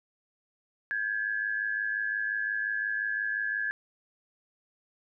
sine tone pair together, 1594.3 / 1700 Hz, G6 / G#6, +29 / +40 cents, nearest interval minor second, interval 111 cents, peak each -32 / -30 dBFS, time 0.91-3.71 s, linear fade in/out 0 ms, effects none

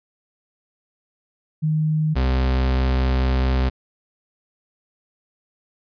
sine / 40% pulse tone pair in turn, 155.2 / 64.65 Hz, D#3 / C2, -4 / -20 cents, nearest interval octave + minor third, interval 1516 cents, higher first, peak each -17 / -16 dBFS, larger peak second, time 1.62-2.15 / 2.15-3.7 s, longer second, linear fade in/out 20 ms, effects resampled to 11025 Hz

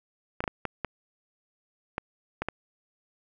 clicks, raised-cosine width 0.5 ms, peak -14 dBFS, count 8, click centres 0.405 / 0.44 / 0.478 / 0.653 / 0.847 / 1.981 / 2.42 / 2.486 s, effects none

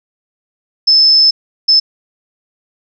sine tone bursts at uneven times, 5250 Hz, E8, 8 cents flat, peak -5 dBFS, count 2, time 0.87-1.31 / 1.68-1.8 s, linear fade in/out 10 ms, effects none

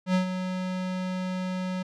square tone with ADSR envelope, 184.6 Hz, F#3, 4 cents flat, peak -20 dBFS, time 0.06-1.83 s, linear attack 84 ms, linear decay 110 ms, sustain -9 dB, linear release 10 ms, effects low-pass 5000 Hz 12 dB/octave

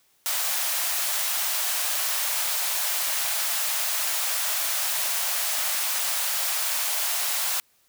white high-pass noise, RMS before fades -26 dBFS, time 0.26-7.6 s, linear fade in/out 0 ms, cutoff 580 Hz, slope 48 dB/octave, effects white hiss -64 dBFS RMS until 7.88 s

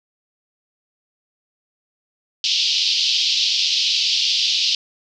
white band-pass noise, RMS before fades -19 dBFS, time 2.44-4.75 s, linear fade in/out 2 ms, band 2800 to 5200 Hz, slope 48 dB/octave, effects none

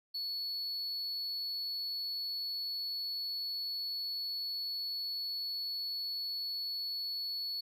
triangle tone, 4408 Hz, C#8, 11 cents flat, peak -34 dBFS, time 0.14-7.61 s, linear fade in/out 10 ms, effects none

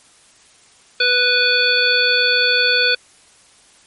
harmonic tone, 493.9 Hz, B4, in tune, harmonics 1 / 3 / 5 / 7 / 9, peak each -22 / -17 / -19 / -20 / -18 dBFS, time 1-2.95 s, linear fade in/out 5 ms, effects white hiss -50 dBFS RMS until 3.86 s + MP3 48 kbps

